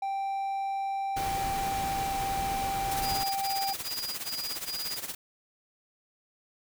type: tone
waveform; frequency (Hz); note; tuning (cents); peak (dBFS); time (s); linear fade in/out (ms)
triangle; 784; G5; 0; -27; 0.02-3.73; 5
type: noise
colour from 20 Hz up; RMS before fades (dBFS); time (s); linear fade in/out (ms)
pink; -36; 1.16-3.24; 10
type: noise with tremolo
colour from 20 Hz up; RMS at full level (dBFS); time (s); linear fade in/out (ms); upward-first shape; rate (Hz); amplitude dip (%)
white; -34; 2.91-5.15; 5; sine; 17; 75
type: tone bursts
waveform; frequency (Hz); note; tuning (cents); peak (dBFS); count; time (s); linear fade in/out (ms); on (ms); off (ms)
triangle; 4876; D#8; -36; -33; 5; 3.01-4.996; 50; 350; 59
effects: none